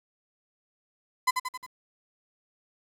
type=tone with echo; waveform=35% pulse; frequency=1014 Hz; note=B5; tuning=45 cents sharp; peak=-18 dBFS; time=1.27-1.31 s; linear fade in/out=10 ms; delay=89 ms; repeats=4; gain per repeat=-5 dB; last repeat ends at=1.666 s; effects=resampled to 32000 Hz + 9-bit